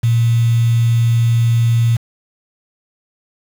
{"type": "tone with quantisation", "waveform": "sine", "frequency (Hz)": 116.54, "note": "A#2", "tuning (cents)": 0, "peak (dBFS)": -10, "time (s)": [0.03, 1.97], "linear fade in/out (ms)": 10, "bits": 5, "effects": []}